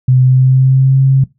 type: tone with pitch glide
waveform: sine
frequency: 128.2 to 134.26 Hz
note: C3 to C3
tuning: -35 to +45 cents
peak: -5 dBFS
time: 0.08-1.24 s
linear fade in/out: 5 ms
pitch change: +80 cents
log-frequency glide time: 0.19-1 s
effects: noise-tail reverb RT60 0.2 s tail -19 dB re dry